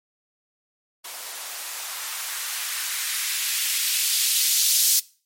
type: noise with band-pass filter sweep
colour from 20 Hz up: violet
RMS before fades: -25 dBFS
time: 1.04-5 s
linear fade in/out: 10 ms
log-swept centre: 570 to 4900 Hz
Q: 1.1
effects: noise-tail reverb RT60 0.4 s tail -22 dB re dry + MP3 64 kbps